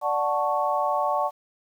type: chord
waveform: sine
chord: D major seventh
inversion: none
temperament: equal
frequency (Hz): 587.3 / 740 / 880 / 1108.7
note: D5 / F#5 / A5 / C#6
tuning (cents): 0 / 0 / 0 / 0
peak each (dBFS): -27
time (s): 0.01-1.31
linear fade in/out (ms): 50
effects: 9-bit